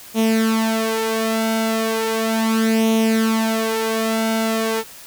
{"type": "tone with flanger", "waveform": "sawtooth", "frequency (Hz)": 222.9, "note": "A3", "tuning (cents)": 23, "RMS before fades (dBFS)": -19, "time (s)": [0.14, 4.84], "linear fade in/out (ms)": 50, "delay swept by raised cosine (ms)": [0.31, 3.11], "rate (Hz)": 0.36, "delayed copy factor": 0.7, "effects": ["white hiss -40 dBFS RMS until 5.06 s"]}